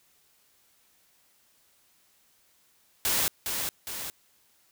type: noise with echo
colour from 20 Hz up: white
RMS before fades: -26 dBFS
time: 3.05-3.28 s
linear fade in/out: 0 ms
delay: 410 ms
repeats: 2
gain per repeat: -5 dB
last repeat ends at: 4.1 s
effects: white hiss -65 dBFS RMS until 4.71 s